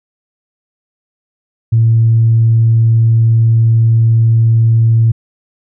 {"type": "tone", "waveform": "sine", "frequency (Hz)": 113.9, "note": "A#2", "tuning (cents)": -40, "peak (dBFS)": -5, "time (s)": [1.72, 5.12], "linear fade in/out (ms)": 10, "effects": ["tanh soft clip ceiling -1 dBFS"]}